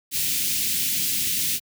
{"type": "band-stop noise", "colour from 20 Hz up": "white", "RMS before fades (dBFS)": -24, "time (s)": [0.11, 1.6], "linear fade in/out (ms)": 50, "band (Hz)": [290, 2300], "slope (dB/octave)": 24, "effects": ["high-pass 80 Hz 12 dB/octave"]}